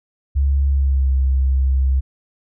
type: tone with pitch glide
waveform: sine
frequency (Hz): 69.3 to 66.25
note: C#2 to C2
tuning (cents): 0 to +22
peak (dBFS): -13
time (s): 0.35-2.01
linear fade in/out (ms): 20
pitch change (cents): -78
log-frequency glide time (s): 0.69-1.12
effects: none